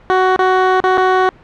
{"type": "tone with dropouts", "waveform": "15% pulse", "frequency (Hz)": 372.6, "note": "F#4", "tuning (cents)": 12, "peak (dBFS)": -3, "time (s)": [0.1, 1.29], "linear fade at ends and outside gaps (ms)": 0, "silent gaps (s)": [[0.361, 0.391], [0.803, 0.839], [0.974, 0.98]], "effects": ["pink hiss -44 dBFS RMS until 1.43 s", "low-pass 2000 Hz 12 dB/octave"]}